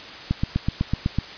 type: click train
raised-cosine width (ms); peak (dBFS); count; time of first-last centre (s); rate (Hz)
5; -8; 8; 0.31-1.186; 7.99
effects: white hiss -38 dBFS RMS until 1.37 s + resampled to 11025 Hz